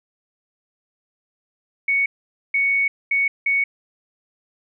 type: tone bursts at uneven times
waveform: sine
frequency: 2224 Hz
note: C#7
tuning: 5 cents sharp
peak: -16 dBFS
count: 4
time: 1.88-2.06 / 2.54-2.88 / 3.11-3.28 / 3.46-3.64 s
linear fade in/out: 5 ms
effects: none